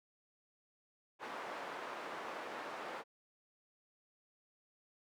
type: band-pass noise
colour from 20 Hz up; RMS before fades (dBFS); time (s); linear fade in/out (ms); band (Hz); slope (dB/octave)
white; -45; 1.19-3.04; 50; 380 to 1200; 12
effects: none